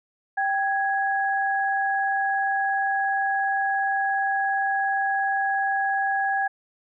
sine tone pair together, 784 / 1661.2 Hz, G5 / G#6, 0 / 0 cents, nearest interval octave + minor second, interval 1300 cents, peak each -23 / -25 dBFS, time 0.37-6.48 s, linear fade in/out 10 ms, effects none

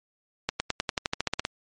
accelerating click train, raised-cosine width 0.2 ms, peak -8 dBFS, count 13, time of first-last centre 0.49-1.451 s, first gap 110 ms, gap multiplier 0.94, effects MP3 48 kbps

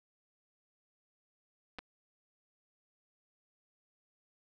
clicks, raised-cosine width 0.3 ms, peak -27 dBFS, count 2, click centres 1.786 / 1.79 s, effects none

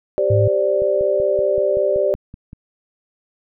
sine chord, G suspended fourth, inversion none, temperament just, 392 / 522.7 / 588 Hz, G4 / C5 / D5, 0 / -2 / +2 cents, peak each -20 / -21 / -17 dBFS, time 0.18-2.14 s, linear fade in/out 0 ms
sine tone, 106.2 Hz, G#2, 39 cents sharp, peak -14 dBFS, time 0.3-0.48 s, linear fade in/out 5 ms
click train, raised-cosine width 5 ms, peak -23 dBFS, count 10, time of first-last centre 0.82-2.531 s, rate 5.26 Hz
effects none

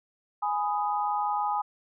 sine chord, G# minor, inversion none, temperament just, 830.6 / 996.7 / 1245.9 Hz, G#5 / B5 / D#6, 0 / +16 / +2 cents, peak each -27 / -32 / -32 dBFS, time 0.42-1.62 s, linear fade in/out 10 ms, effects none

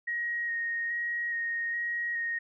sine tone with vibrato, 1876 Hz, A#6, 11 cents sharp, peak -29 dBFS, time 0.07-2.39 s, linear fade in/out 10 ms, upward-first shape square, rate 1.2 Hz, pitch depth 13 cents each way, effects none

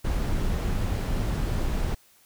brown noise, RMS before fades -26 dBFS, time 0.04-1.95 s, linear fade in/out 10 ms, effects white hiss -59 dBFS RMS until 2.25 s

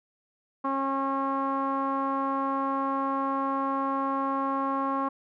sawtooth tone with low-pass filter, 272 Hz, C#4, 33 cents flat, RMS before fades -28 dBFS, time 0.64-5.09 s, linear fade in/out 10 ms, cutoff 1100 Hz, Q 5.6, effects none

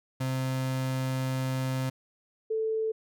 35% pulse / sine tone pair in turn, 130.81 / 441.1 Hz, C3 / A4, 0 / +4 cents, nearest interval octave + major sixth, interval 2104 cents, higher second, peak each -26 dBFS, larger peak neither, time 0.2-1.9 / 2.5-2.92 s, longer first, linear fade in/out 10 ms, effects none

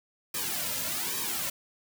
white noise with flanger, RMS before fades -32 dBFS, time 0.34-1.5 s, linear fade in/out 5 ms, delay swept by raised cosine 1.4 to 2.7 ms, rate 1.2 Hz, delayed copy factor -0.95, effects none

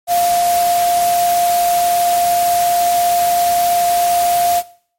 sine tone in noise, 700 Hz, F5, 4 cents sharp, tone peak -11 dBFS, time 0.07-4.63 s, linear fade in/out 50 ms, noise white, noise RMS -23 dBFS, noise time 0.07-4.63 s, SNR +9 dB, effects noise-tail reverb RT60 0.5 s tail -18 dB re dry + MP3 64 kbps

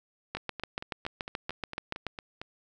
two click trains, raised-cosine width 0.3 ms, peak -16 / -22 dBFS, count 13 / 10, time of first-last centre 0.35-2.067 / 0.37-2.415 s, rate 6.99 / 4.4 Hz, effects none

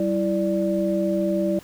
sine tone cluster, 193 / 332.7 / 587 Hz, G3 / E4 / D5, -27 / +16 / -1 cents, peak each -24 dBFS, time 0-1.59 s, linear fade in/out 2 ms, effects pink hiss -47 dBFS RMS until 1.63 s

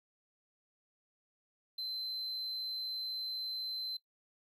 triangle tone, 4078 Hz, C8, 45 cents flat, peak -36 dBFS, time 1.78-3.97 s, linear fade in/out 5 ms, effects noise-tail reverb RT60 0.1 s tail -19 dB re dry

